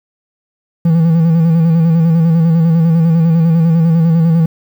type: tone with vibrato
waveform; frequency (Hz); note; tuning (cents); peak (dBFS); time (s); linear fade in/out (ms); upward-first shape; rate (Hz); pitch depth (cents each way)
triangle; 164.81; E3; 0; -5; 0.85-4.46; 5; square; 10; 41
effects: 7-bit